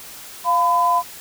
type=tone pair together; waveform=sine; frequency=698.5 / 1008.2 Hz; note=F5 / B5; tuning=0 / +35 cents; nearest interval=tritone; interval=635 cents; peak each=-20 / -15 dBFS; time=0.44-1.03 s; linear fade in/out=50 ms; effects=white hiss -38 dBFS RMS until 1.2 s